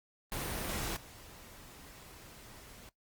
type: noise with level steps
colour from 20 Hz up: pink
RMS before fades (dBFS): -37 / -53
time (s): 0.32-2.89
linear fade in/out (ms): 0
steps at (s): 0.96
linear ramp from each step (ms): 10
effects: noise-tail reverb RT60 0.1 s tail -18 dB re dry + Opus 32 kbps